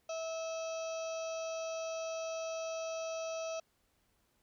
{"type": "harmonic tone with a mistuned harmonic", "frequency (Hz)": 650, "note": "E5", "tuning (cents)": -24, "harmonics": [1, 2, 4, 5, 6, 7, 8, 9, 10], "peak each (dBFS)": [-37, -48, -49, -56, -57, -58, -58, -51, -60], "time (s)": [0.09, 3.6], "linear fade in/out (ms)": 5, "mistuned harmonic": 5, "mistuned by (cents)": -20, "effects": ["pink hiss -75 dBFS RMS until 4.42 s"]}